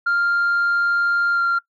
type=tone with pitch glide; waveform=sine; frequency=1396.9 to 1384.8 Hz; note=F6 to F6; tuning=0 to -15 cents; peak=-14 dBFS; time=0.06-1.59 s; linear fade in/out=10 ms; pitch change=-15 cents; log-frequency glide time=1.32-1.41 s; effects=noise-tail reverb RT60 0.1 s tail -22 dB re dry + tanh soft clip ceiling -14 dBFS